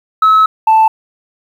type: tone pair in turn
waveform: sine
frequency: 1292 / 881.4 Hz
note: E6 / A5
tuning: -35 / +3 cents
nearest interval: perfect fifth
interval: 662 cents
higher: first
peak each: -3 dBFS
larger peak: neither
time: 0.22-0.46 / 0.67-0.88 s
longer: first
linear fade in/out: 5 ms
effects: tanh soft clip ceiling -3 dBFS + 7-bit